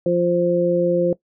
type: harmonic tone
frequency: 174.61 Hz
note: F3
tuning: in tune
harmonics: 1 / 2 / 3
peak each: -22 / -20 / -18 dBFS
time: 0.06-1.13 s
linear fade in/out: 2 ms
effects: noise-tail reverb RT60 0.1 s tail -19 dB re dry